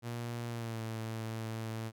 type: tone with pitch glide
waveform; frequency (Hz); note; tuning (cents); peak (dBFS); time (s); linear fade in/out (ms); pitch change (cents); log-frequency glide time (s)
sawtooth; 118.4 to 111.95; A#2 to A2; +27 to +30; -33; 0.02-1.92; 50; -97; 0.48-0.82
effects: none